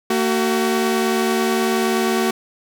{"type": "tone pair together", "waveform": "sawtooth", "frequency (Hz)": [227.6, 376.3], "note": ["A#3", "F#4"], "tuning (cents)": [-41, 29], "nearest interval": "major sixth", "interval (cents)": 870, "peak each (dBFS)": [-16, -15], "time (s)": [0.1, 2.31], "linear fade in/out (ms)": 5, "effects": []}